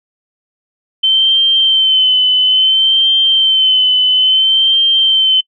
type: tone with vibrato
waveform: sine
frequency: 3084 Hz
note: G7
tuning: 29 cents flat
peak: -7 dBFS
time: 1.03-5.41 s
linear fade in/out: 10 ms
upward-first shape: sine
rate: 0.59 Hz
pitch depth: 37 cents each way
effects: noise-tail reverb RT60 0.1 s tail -22 dB re dry